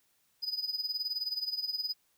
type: tone with tremolo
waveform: triangle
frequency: 4978 Hz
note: D#8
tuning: in tune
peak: -28 dBFS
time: 0.42-1.94 s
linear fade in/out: 20 ms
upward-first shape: sine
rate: 19 Hz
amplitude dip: 80%
effects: white hiss -72 dBFS RMS until 2.17 s